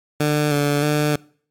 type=tone with vibrato; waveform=15% pulse; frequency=147.1 Hz; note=D3; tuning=3 cents sharp; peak=-10 dBFS; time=0.2-1.16 s; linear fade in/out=5 ms; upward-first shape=square; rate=1.6 Hz; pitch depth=26 cents each way; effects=noise-tail reverb RT60 0.5 s tail -24 dB re dry + MP3 96 kbps